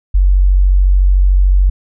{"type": "tone", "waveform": "sine", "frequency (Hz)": 46.84, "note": "F#1", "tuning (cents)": 22, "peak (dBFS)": -6, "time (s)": [0.14, 1.7], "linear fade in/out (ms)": 10, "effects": []}